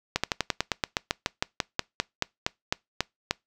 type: slowing click train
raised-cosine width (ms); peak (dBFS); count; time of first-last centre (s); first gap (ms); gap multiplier
0.2; -6; 20; 0.16-3.31; 76; 1.08
effects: noise-tail reverb RT60 0.2 s tail -25 dB re dry

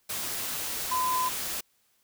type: tone in noise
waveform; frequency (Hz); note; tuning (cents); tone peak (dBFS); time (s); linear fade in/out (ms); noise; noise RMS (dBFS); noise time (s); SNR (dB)
sine; 1014; B5; +45; -25; 0.91-1.29; 10; white; -33; 0.09-1.61; +5
effects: white hiss -69 dBFS RMS until 2.03 s

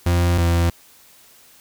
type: tone pair in turn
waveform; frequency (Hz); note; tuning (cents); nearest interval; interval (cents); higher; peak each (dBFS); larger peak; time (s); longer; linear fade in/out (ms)
40% pulse; 87 / 85.26; F2 / F2; -6 / -41; unison; 35; first; -14; neither; 0.06-0.38 / 0.38-0.7; neither; 5
effects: white hiss -50 dBFS RMS until 1.6 s

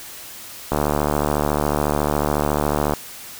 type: click train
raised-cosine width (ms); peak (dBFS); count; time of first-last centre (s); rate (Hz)
1; -5; 165; 0.72-2.936; 74
effects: white hiss -37 dBFS RMS until 3.39 s

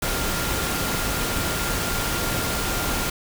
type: tone in noise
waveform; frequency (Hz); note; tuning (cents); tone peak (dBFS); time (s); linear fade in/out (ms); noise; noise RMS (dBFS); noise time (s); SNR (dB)
sine; 1396.9; F6; 0; -33; 0.02-3.1; 5; pink; -25; 0.02-3.1; -11
effects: none

